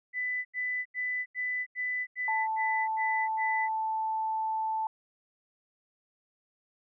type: tone bursts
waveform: sine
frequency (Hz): 1996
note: B6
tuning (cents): +18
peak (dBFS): -29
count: 9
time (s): 0.13-3.69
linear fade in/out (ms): 50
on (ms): 320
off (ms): 85
type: tone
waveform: sine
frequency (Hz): 880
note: A5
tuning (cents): 0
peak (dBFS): -28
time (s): 2.28-4.87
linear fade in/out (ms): 2
effects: none